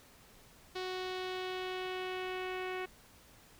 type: tone with low-pass filter sweep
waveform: sawtooth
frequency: 370 Hz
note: F#4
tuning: in tune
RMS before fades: -39 dBFS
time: 0.75-2.86 s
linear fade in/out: 10 ms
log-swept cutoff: 4200 to 2400 Hz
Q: 2.2
effects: pink hiss -60 dBFS RMS until 3.59 s